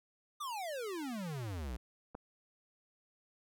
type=exponential sweep; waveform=square; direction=down; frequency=1228 to 55 Hz; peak=-39 dBFS; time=0.4-1.77 s; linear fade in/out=10 ms
type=clicks; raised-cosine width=1 ms; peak=-39 / -30 dBFS; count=2; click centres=2.147 / 2.151 s
effects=none